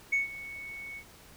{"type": "tone with ADSR envelope", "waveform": "sine", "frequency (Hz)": 2217, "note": "C#7", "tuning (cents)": 0, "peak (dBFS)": -21, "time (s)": [0.12, 1.04], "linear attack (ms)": 13, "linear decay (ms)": 140, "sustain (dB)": -18, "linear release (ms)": 70, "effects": ["tanh soft clip ceiling -21 dBFS", "pink hiss -54 dBFS RMS until 1.36 s"]}